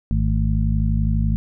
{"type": "harmonic tone with a mistuned harmonic", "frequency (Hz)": 51.91, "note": "G#1", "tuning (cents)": 0, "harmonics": [1, 2, 3, 4], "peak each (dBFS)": [-19, -22, -24, -25], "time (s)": [0.11, 1.36], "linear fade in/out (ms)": 0, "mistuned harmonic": 4, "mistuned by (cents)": 95, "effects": []}